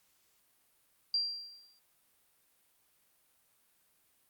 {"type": "tone with exponential decay", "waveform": "sine", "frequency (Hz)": 4739, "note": "D8", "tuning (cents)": 15, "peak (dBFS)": -26, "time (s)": [1.14, 1.79], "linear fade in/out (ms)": 2, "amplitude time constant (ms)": 140, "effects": ["white hiss -71 dBFS RMS until 4.29 s", "Opus 48 kbps"]}